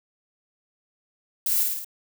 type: noise with echo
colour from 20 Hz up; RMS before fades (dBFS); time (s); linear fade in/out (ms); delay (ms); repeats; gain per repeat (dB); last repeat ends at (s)
violet; -24; 1.46-1.63; 2; 54; 4; -3; 1.846
effects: none